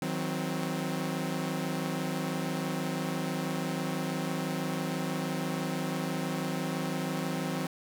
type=chord; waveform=sawtooth; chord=C diminished; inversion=first; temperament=equal with one note detuned; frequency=158.92 / 185 / 261.6 Hz; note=Eb3 / Gb3 / C4; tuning=+37 / 0 / 0 cents; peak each=-31 dBFS; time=0.02-7.67 s; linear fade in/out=2 ms; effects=none